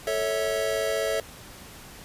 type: chord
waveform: square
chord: A major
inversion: none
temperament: equal with one note detuned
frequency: 440 / 554.4 / 650.2 Hz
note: A4 / C#5 / E5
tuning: 0 / 0 / -24 cents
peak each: -30 / -30 / -29 dBFS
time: 0.07-1.2 s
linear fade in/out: 2 ms
effects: pink hiss -45 dBFS RMS until 2.04 s + resampled to 32000 Hz